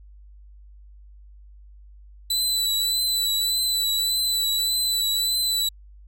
sawtooth tone with vibrato, 3979 Hz, B7, 12 cents sharp, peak -18 dBFS, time 2.3-5.69 s, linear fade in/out 5 ms, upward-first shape triangle, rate 1.7 Hz, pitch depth 34 cents each way, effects added 50 Hz sine -44 dBFS peak until 6.07 s

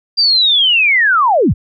sine linear sweep, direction down, 4783 to 35.76 Hz, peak -8 dBFS, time 0.17-1.54 s, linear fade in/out 20 ms, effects none

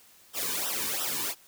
white noise with flanger, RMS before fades -31 dBFS, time 0.33-1.35 s, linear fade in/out 50 ms, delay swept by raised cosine 0.44 to 1.54 ms, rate 2.9 Hz, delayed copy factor -0.95, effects white hiss -57 dBFS RMS until 1.47 s

